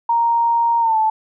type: tone with pitch glide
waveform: sine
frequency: 932.3 to 874.9 Hz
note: A#5 to A5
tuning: 0 to -10 cents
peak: -13 dBFS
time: 0.09-1.1 s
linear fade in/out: 5 ms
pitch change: -110 cents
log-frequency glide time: 0.8-0.97 s
effects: none